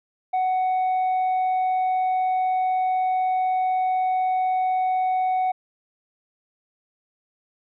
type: tone with tanh clipping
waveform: triangle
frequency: 744 Hz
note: F#5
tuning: 9 cents sharp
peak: -20 dBFS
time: 0.33-5.52 s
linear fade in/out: 10 ms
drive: 7 dB
effects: none